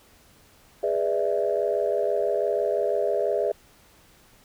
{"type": "chord", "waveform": "sine", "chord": "E dominant seventh", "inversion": "first", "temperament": "just", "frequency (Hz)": [412, 494.4, 593.3, 659.3], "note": ["G#4", "B4", "D5", "E5"], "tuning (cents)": [-14, 2, 18, 0], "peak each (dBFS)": [-26, -28, -26, -27], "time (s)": [0.83, 3.52], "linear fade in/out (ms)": 5, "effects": ["tanh soft clip ceiling -12 dBFS", "pink hiss -56 dBFS RMS until 4.44 s"]}